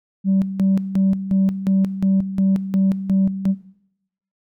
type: tone with tremolo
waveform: sine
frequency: 192.7 Hz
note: G3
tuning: 29 cents flat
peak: -12 dBFS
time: 0.24-3.55 s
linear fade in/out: 50 ms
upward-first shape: square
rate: 2.8 Hz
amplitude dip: 75%
effects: noise-tail reverb RT60 0.8 s tail -20 dB re dry + tanh soft clip ceiling -11 dBFS